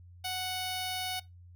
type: tone with notch filter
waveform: 10% pulse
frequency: 740 Hz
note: F#5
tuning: in tune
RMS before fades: -35 dBFS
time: 0.24-1.2 s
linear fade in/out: 10 ms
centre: 1700 Hz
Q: 1.4
effects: noise-tail reverb RT60 0.2 s tail -20 dB re dry + added 88 Hz sine -50 dBFS peak until 1.55 s